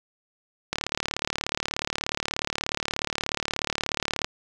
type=click train; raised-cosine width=0.2 ms; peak=-8 dBFS; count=130; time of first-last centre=0.73-4.245 s; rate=36.7 Hz; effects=none